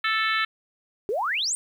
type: harmonic tone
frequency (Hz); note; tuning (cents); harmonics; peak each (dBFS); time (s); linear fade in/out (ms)
440; A4; 0; 3 / 4 / 5 / 6 / 7 / 8 / 9; -26 / -26 / -29 / -33 / -34 / -35 / -33; 0.04-0.45; 5
type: exponential sweep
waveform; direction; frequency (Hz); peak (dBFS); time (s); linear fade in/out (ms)
sine; up; 377.9 to 8870; -23; 1.09-1.55; 0
effects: 9-bit